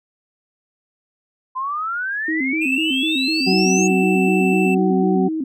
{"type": "exponential sweep", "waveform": "sine", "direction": "up", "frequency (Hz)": [1016, 6720], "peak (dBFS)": -21, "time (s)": [1.55, 3.88], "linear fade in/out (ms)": 20}
{"type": "tone with vibrato", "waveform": "sine", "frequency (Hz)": 289.4, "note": "D4", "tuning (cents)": -25, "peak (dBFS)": -20, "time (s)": [2.28, 5.44], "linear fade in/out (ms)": 5, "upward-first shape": "square", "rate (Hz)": 4, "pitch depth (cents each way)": 160}
{"type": "tone", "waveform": "triangle", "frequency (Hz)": 2658, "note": "E7", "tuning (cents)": 14, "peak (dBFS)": -21, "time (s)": [2.61, 4.75], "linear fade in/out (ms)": 10}
{"type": "harmonic tone", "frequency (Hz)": 187.8, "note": "F#3", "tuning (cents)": 26, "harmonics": [1, 2, 4], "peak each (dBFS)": [-17, -19, -25], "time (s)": [3.46, 5.29], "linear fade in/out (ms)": 20}
{"effects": []}